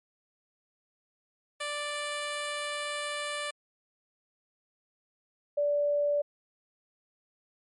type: tone pair in turn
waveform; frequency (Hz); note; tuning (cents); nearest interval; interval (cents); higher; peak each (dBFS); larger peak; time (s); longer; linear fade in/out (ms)
10% pulse / sine; 587.3 / 581.6; D5 / D5; 0 / -17; unison; 17; first; -24; neither; 1.6-3.51 / 5.57-6.22; first; 10
effects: MP3 48 kbps